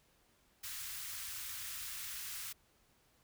white band-stop noise, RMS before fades -44 dBFS, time 0.63-2.53 s, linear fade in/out 10 ms, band 110 to 1200 Hz, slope 24 dB/octave, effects pink hiss -71 dBFS RMS until 3.23 s

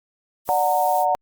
violet noise, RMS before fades -33 dBFS, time 0.45-1.06 s, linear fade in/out 50 ms
sine chord, D augmented, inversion none, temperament just, 587.3 / 734.2 / 917.7 Hz, D5 / F#5 / A#5, 0 / -14 / -27 cents, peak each -24 / -19 / -22 dBFS, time 0.49-1.15 s, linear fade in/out 0 ms
effects Opus 48 kbps

